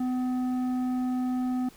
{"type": "tone with tanh clipping", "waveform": "sine", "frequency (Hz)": 252.6, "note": "B3", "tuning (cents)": 39, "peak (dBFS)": -27, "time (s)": [0, 1.69], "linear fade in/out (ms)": 5, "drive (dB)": 9, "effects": ["pink hiss -54 dBFS RMS until 1.76 s"]}